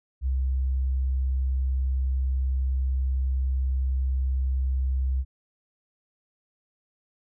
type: tone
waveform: sine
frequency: 65.41 Hz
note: C2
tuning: in tune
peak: -22 dBFS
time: 0.21-5.25 s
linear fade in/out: 50 ms
effects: none